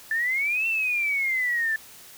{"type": "exponential two-way sweep", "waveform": "sine", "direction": "up then down", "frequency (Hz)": [1750, 2714, 1750], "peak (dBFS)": -22, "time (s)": [0.11, 1.76], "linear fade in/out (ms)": 2, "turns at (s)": 0.67, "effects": ["white hiss -47 dBFS RMS until 2.17 s"]}